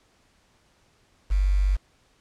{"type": "tone with quantisation", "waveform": "sine", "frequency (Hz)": 48.06, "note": "G1", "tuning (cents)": -34, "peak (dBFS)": -18, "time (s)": [1.3, 1.77], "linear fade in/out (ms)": 20, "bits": 7, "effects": ["pink hiss -63 dBFS RMS until 2.2 s", "low-pass 8000 Hz 12 dB/octave"]}